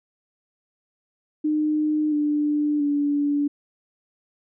sine tone with pitch steps, 304.6 / 296.6 / 288.8 Hz, D#4 / D4 / D4, -37 / +17 / -29 cents, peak -19 dBFS, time 1.44-3.48 s, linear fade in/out 10 ms, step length 680 ms, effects none

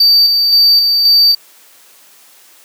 triangle tone with tremolo, 4622 Hz, D8, 28 cents flat, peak -4 dBFS, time 0-1.35 s, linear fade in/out 5 ms, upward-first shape square, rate 1.9 Hz, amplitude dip 35%, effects white hiss -44 dBFS RMS until 2.64 s + high-pass 300 Hz 12 dB/octave

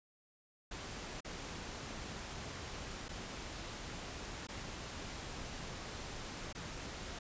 pink noise with dropouts, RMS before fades -45 dBFS, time 0.71-7.19 s, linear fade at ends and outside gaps 5 ms, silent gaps 1.206-1.246 / 3.084-3.09 / 4.471-4.486 / 6.528-6.549 s, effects resampled to 16000 Hz

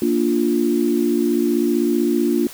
sine chord, Bb major, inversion none, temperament equal, 233.1 / 293.7 / 349.2 Hz, Bb3 / D4 / F4, 0 / 0 / 0 cents, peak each -20 / -20 / -19 dBFS, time 0.02-2.47 s, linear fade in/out 2 ms, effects white hiss -38 dBFS RMS until 2.53 s

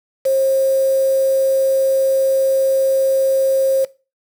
sine tone with quantisation, 535 Hz, C5, 38 cents sharp, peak -12 dBFS, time 0.25-3.85 s, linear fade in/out 10 ms, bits 5, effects noise-tail reverb RT60 0.3 s tail -20 dB re dry

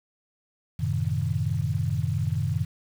sine chord, F# diminished seventh, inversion none, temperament equal, 92.5 / 110 / 130.81 / 155.56 Hz, F#2 / A2 / C3 / Eb3, 0 / 0 / 0 / 0 cents, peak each -29 dBFS, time 0.79-2.65 s, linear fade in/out 10 ms, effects 8-bit

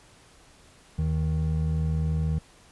triangle tone pair together, 78 / 157.31 Hz, D#2 / D#3, +5 / +19 cents, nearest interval octave, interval 1214 cents, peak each -24 dBFS, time 0.98-2.39 s, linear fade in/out 10 ms, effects pink hiss -55 dBFS RMS until 2.71 s + resampled to 24000 Hz

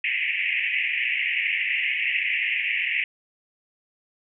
pink band-pass noise, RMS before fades -25 dBFS, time 0.04-3.04 s, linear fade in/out 2 ms, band 1900 to 2800 Hz, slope 96 dB/octave, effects none

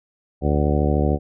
harmonic tone with a mistuned harmonic, 73.42 Hz, D2, in tune, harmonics 1 / 2 / 3 / 4 / 5 / 6 / 7 / 8 / 10, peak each -20 / -23 / -25 / -26 / -27 / -28 / -28 / -29 / -30 dBFS, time 0.41-1.19 s, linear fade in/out 50 ms, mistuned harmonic 10, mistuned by +27 cents, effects none

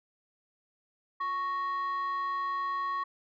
sine tone pair together, 1108.8 / 1864.7 Hz, C#6 / A#6, 0 / 0 cents, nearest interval major sixth, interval 900 cents, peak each -28 / -38 dBFS, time 1.2-3.04 s, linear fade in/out 10 ms, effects tanh soft clip ceiling -27 dBFS

